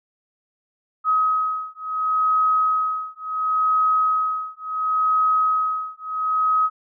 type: beating tone pair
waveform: sine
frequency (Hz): 1268 / 1268.71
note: D#6 / D#6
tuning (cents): +32 / +33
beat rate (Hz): 0.71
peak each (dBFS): -21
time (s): 1.04-6.7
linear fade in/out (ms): 50
effects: none